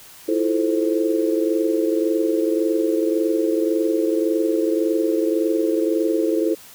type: chord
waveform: sine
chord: F major seventh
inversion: third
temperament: just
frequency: 327.4 / 349.2 / 436.5 / 523.8 Hz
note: E4 / F4 / A4 / C5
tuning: -12 / 0 / -14 / +2 cents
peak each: -20 / -26 / -22 / -25 dBFS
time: 0.28-6.55 s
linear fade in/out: 10 ms
effects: white hiss -44 dBFS RMS until 6.74 s